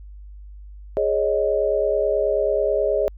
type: chord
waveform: sine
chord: Ab suspended fourth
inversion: none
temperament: just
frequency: 415.3 / 553.7 / 623 Hz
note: Ab4 / Db5 / Eb5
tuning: 0 / -2 / +2 cents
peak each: -22 dBFS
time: 0.97-3.08 s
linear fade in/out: 0 ms
effects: added 50 Hz sine -37 dBFS peak until 3.17 s